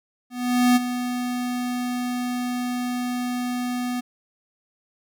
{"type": "tone with ADSR envelope", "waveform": "square", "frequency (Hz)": 246.9, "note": "B3", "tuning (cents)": 0, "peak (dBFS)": -14, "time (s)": [0.3, 4.01], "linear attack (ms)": 460, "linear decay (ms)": 24, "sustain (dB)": -11, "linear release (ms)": 15, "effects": []}